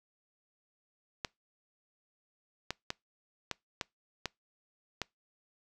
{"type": "clicks", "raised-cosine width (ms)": 0.2, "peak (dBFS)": -16, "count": 7, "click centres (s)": [1.248, 2.706, 2.904, 3.513, 3.812, 4.257, 5.017], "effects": ["noise-tail reverb RT60 0.2 s tail -25 dB re dry"]}